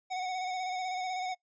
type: tone with vibrato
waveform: square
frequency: 740 Hz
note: F#5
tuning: in tune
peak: -33 dBFS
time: 0.1-1.35 s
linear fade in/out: 20 ms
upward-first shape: square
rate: 16 Hz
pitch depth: 24 cents each way
effects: noise-tail reverb RT60 0.1 s tail -21 dB re dry + resampled to 16000 Hz